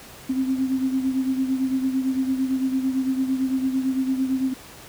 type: beating tone pair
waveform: sine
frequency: 261.6 / 270.5 Hz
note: C4 / C#4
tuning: 0 / -42 cents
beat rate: 8.9 Hz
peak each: -21 / -28 dBFS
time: 0.29-4.54 s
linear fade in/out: 10 ms
effects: pink hiss -43 dBFS RMS until 4.88 s + high-pass 60 Hz 12 dB/octave